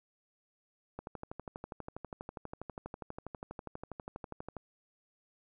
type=click train; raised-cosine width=1 ms; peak=-27 dBFS; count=45; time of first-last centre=0.99-4.567 s; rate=12.3 Hz; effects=none